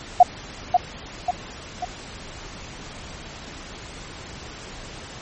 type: tone with echo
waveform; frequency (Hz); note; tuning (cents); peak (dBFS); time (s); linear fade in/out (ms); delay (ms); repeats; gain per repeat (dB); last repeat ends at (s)
sine; 720; F#5; -47; -5; 0.2-0.23; 5; 540; 3; -6; 1.85
effects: pink hiss -38 dBFS RMS until 5.21 s + MP3 32 kbps